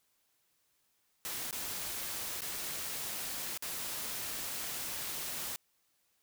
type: noise with dropouts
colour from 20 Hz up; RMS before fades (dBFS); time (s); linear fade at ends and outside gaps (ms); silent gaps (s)
white; -39; 1.25-5.56; 0; 1.51-1.527 / 2.407-2.419 / 3.575-3.624
effects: white hiss -75 dBFS RMS until 6.22 s